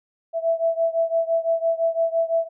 sine beating tone pair, 659.3 / 665.2 Hz, E5 / E5, 0 / +16 cents, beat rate 5.9 Hz, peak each -21 / -23 dBFS, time 0.33-2.49 s, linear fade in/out 50 ms, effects none

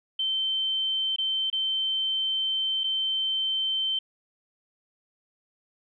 sine tone with dropouts, 3100 Hz, G7, 20 cents flat, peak -24 dBFS, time 0.19-3.99 s, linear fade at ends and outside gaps 5 ms, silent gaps 1.162-1.183 / 1.501-1.527 / 2.836-2.84 s, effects none

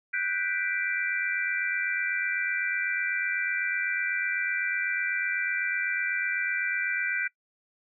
sine chord, G major seventh, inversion third, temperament equal, 1480 / 1568 / 1975.5 / 2349 Hz, F#6 / G6 / B6 / D7, 0 / 0 / 0 / 0 cents, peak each -32 dBFS, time 0.13-7.28 s, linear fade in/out 10 ms, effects noise-tail reverb RT60 0.1 s tail -23 dB re dry

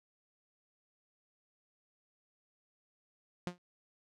sawtooth tone with exponential decay, 177.5 Hz, F3, 28 cents sharp, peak -28 dBFS, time 3.47-3.58 s, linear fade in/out 0 ms, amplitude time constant 23 ms, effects low-pass 7000 Hz 12 dB/octave

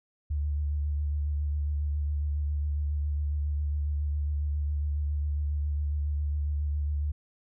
sine tone with vibrato, 73.42 Hz, D2, in tune, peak -26 dBFS, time 0.3-7.12 s, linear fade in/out 10 ms, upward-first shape sine, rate 7.3 Hz, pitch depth 28 cents each way, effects none

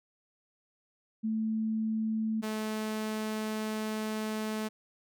sine / sawtooth tone pair in turn, 220 / 216.5 Hz, A3 / A3, 0 / -28 cents, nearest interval unison, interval 28 cents, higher first, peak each -28 dBFS, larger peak neither, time 1.23-2.42 / 2.42-4.69 s, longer second, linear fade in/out 20 ms, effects none

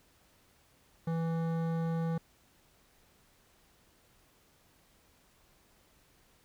triangle tone with hard clipping, 164.81 Hz, E3, in tune, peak -32 dBFS, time 1.07-2.18 s, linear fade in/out 5 ms, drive 18 dB, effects pink hiss -66 dBFS RMS until 6.44 s

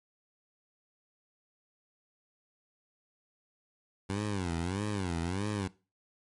15% pulse tone with vibrato, 93.7 Hz, F#2, 22 cents sharp, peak -25 dBFS, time 4.09-5.68 s, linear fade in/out 10 ms, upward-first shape sine, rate 1.6 Hz, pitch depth 210 cents each way, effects noise-tail reverb RT60 0.3 s tail -19 dB re dry + MP3 48 kbps

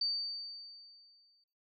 sine tone with exponential decay, 4600 Hz, D8, 37 cents flat, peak -29 dBFS, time 0.01-1.44 s, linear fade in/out 5 ms, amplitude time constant 310 ms, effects noise-tail reverb RT60 0.4 s tail -18 dB re dry

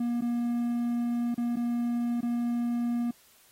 triangle tone with dropouts, 238.2 Hz, A#3, 38 cents sharp, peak -24 dBFS, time 0-3.11 s, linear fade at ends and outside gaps 5 ms, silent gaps 0.21-0.22 / 1.345-1.378 / 1.559-1.568 / 2.208-2.229 s, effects white hiss -60 dBFS RMS until 3.51 s + AAC 48 kbps

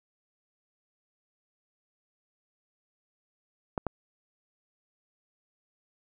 clicks, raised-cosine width 1 ms, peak -15 dBFS, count 2, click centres 3.778 / 3.867 s, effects none

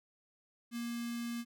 square tone with notch filter, 235.6 Hz, A#3, 19 cents sharp, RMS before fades -39 dBFS, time 0.71-1.45 s, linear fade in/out 50 ms, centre 660 Hz, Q 0.54, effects none

